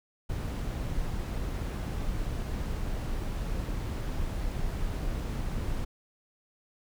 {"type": "noise", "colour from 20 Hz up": "brown", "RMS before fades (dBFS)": -32, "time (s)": [0.29, 5.85], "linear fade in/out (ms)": 10, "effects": []}